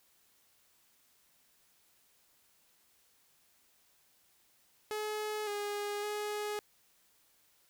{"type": "tone with pitch steps", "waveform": "sawtooth", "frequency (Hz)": [425.6, 411.4, 418.2], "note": ["G#4", "G#4", "G#4"], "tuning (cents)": [42, -16, 12], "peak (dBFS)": -31, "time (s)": [4.91, 6.59], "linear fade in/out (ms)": 0, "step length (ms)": 560, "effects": ["white hiss -69 dBFS RMS until 7.69 s"]}